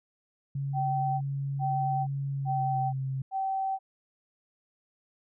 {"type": "tone with pitch glide", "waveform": "sine", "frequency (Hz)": [138.59, 133.41], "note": ["C#3", "C3"], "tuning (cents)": [0, 34], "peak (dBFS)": -29, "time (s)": [0.55, 3.22], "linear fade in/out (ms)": 5, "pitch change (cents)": -66, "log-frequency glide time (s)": [2.31, 2.88]}
{"type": "tone bursts", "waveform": "sine", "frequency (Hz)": 771, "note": "G5", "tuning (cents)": -29, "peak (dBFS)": -27, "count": 4, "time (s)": [0.73, 3.79], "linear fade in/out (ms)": 50, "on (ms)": 480, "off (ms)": 380}
{"effects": []}